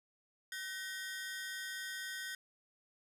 sawtooth ring-modulated tone, 1700 Hz, G#6, 40 cents sharp, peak -34 dBFS, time 0.52-2.35 s, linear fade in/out 2 ms, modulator 178 Hz, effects resampled to 32000 Hz + 12-bit

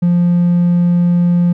triangle tone, 174.61 Hz, F3, in tune, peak -6 dBFS, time 0.02-1.53 s, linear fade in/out 10 ms, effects tanh soft clip ceiling -3 dBFS

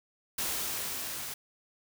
white noise with level ramp, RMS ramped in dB -32 to -39 dBFS, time 0.38-1.34 s, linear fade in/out 5 ms, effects none

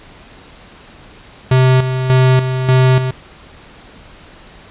square tone with tremolo, 129.4 Hz, C3, 19 cents flat, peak -8 dBFS, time 1.51-3.11 s, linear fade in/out 5 ms, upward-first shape square, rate 1.7 Hz, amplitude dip 60%, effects pink hiss -40 dBFS RMS until 4.7 s + resampled to 8000 Hz

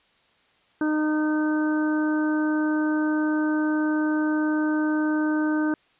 harmonic tone, 306.4 Hz, D#4, 27 cents flat, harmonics 1 / 2 / 3 / 4 / 5, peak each -21 / -34 / -35 / -37 / -32 dBFS, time 0.81-5.74 s, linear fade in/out 2 ms, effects white hiss -62 dBFS RMS until 5.99 s + resampled to 8000 Hz

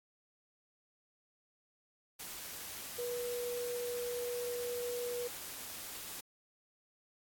sine tone in noise, 485.1 Hz, B4, 31 cents flat, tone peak -36 dBFS, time 2.98-5.28 s, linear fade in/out 10 ms, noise white, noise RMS -45 dBFS, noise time 2.19-6.21 s, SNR +6 dB, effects AAC 64 kbps

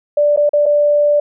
sine tone with dropouts, 587.3 Hz, D5, in tune, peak -9 dBFS, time 0.17-1.2 s, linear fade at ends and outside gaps 5 ms, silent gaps 0.363-0.373 / 0.493-0.533 / 0.658-0.662 s, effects none

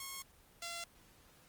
5% pulse tone pair in turn, 1086 / 684.1 Hz, C#6 / F5, -36 / -36 cents, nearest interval minor sixth, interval 800 cents, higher first, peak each -31 / -30 dBFS, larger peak second, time 0-0.22 / 0.62-0.84 s, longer neither, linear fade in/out 2 ms, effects pink hiss -64 dBFS RMS until 1.48 s + Opus 24 kbps

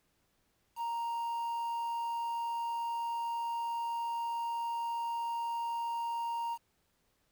triangle tone with quantisation, 932.3 Hz, A#5, in tune, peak -31 dBFS, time 0.76-6.58 s, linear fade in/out 50 ms, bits 9, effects pink hiss -75 dBFS RMS until 7.31 s

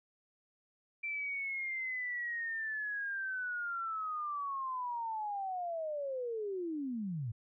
sine linear sweep, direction down, 2349 to 103.83 Hz, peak -35 dBFS, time 1.03-7.32 s, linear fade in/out 10 ms, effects none

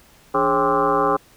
sine tone with frequency modulation, 792 Hz, G5, 18 cents sharp, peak -15 dBFS, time 0.34-1.17 s, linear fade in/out 10 ms, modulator 125 Hz, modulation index 3.9, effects pink hiss -52 dBFS RMS until 1.36 s

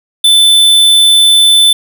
square tone, 3520 Hz, A7, in tune, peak -4 dBFS, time 0.24-1.73 s, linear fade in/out 5 ms, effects none

